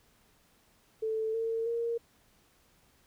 sine tone with pitch steps, 440.7 / 453.1 / 465.8 Hz, A4 / A#4 / A#4, +3 / -49 / -1 cents, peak -29 dBFS, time 1.02-1.98 s, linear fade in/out 10 ms, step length 320 ms, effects pink hiss -66 dBFS RMS until 3.06 s

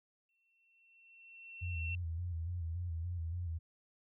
sine tone with exponential growth, 2707 Hz, E7, 45 cents sharp, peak -38 dBFS, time 0.29-1.95 s, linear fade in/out 2 ms, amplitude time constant 360 ms
sine tone with vibrato, 85.2 Hz, F2, 42 cents flat, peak -36 dBFS, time 1.61-3.59 s, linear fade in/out 20 ms, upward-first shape square, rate 3.5 Hz, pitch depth 63 cents each way
effects none

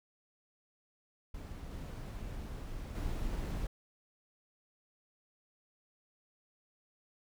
brown noise with level steps, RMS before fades -44 / -42 / -37 dBFS, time 1.34-3.67 s, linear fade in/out 5 ms, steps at 1.71 / 2.95 s, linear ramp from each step 5 ms, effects none

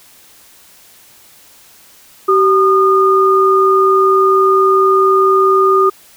sine tone pair together, 384.3 / 1220 Hz, G4 / D#6, -34 / -34 cents, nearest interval octave + minor sixth, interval 2000 cents, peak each -10 dBFS, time 2.28-5.9 s, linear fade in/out 10 ms, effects white hiss -44 dBFS RMS until 6.16 s

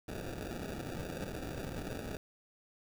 white noise with sample-and-hold, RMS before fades -41 dBFS, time 0.08-2.17 s, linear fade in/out 2 ms, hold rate 1050 Hz, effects none

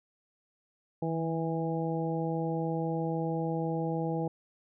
harmonic tone with a mistuned harmonic, 163.8 Hz, E3, 11 cents flat, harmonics 1 / 2 / 3 / 4 / 5, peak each -32 / -35 / -35 / -41 / -38 dBFS, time 1.02-4.28 s, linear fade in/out 5 ms, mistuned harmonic 1, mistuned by -25 cents, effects none

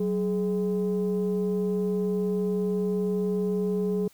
sine tone pair together, 186.91 / 420 Hz, F#3 / G#4, +18 / +19 cents, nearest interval octave + major second, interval 1401 cents, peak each -25 dBFS, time 0-4.08 s, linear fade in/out 5 ms, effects tanh soft clip ceiling -19 dBFS + white hiss -58 dBFS RMS until 4.13 s

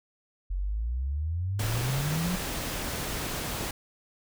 sine exponential sweep, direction up, 43.7 to 185 Hz, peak -27 dBFS, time 0.5-2.36 s, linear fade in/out 10 ms
pink noise, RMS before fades -33 dBFS, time 1.59-3.71 s, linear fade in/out 5 ms
effects none

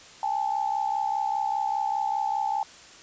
sine tone pair together, 805 / 870 Hz, G5 / A5, +46 / -20 cents, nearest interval minor second, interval 134 cents, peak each -27 dBFS, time 0.23-2.63 s, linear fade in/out 2 ms, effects white hiss -48 dBFS RMS until 3.02 s + resampled to 16000 Hz

